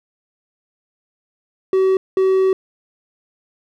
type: tone bursts at uneven times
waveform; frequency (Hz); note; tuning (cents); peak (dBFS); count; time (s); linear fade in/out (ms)
triangle; 379.8; F#4; +45; -10; 2; 1.73-1.97 / 2.17-2.53; 2
effects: none